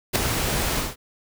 pink noise with ADSR envelope, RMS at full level -17 dBFS, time 0.13-0.96 s, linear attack 27 ms, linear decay 6 ms, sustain -7 dB, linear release 180 ms, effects none

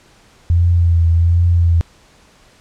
sine tone with vibrato, 85 Hz, F2, 46 cents flat, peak -9 dBFS, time 0.5-1.81 s, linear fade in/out 0 ms, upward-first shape triangle, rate 1.3 Hz, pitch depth 39 cents each way, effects pink hiss -49 dBFS RMS until 2.6 s + low-pass 8000 Hz 12 dB/octave

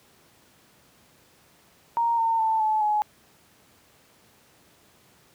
sine tone with pitch steps, 932 / 909.1 / 886.8 / 865.1 / 843.9 Hz, A#5 / A#5 / A5 / A5 / G#5, -1 / -44 / +13 / -30 / +27 cents, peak -20 dBFS, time 1.97-3.02 s, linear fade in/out 0 ms, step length 210 ms, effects pink hiss -58 dBFS RMS until 5.34 s + high-pass 100 Hz 12 dB/octave

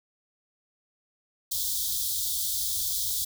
white band-stop noise, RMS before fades -29 dBFS, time 1.51-3.25 s, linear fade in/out 10 ms, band 110 to 3300 Hz, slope 96 dB/octave, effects none

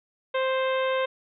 harmonic tone, 524 Hz, C5, 2 cents sharp, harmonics 1 / 2 / 3 / 4 / 5 / 6 / 7, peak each -24 / -30 / -34 / -36 / -38 / -40 / -41 dBFS, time 0.34-1.06 s, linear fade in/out 10 ms, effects none

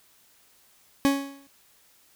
40% pulse tone with exponential decay, 277.2 Hz, C#4, in tune, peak -15 dBFS, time 1.05-1.47 s, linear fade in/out 0 ms, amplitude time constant 91 ms, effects white hiss -60 dBFS RMS until 2.15 s

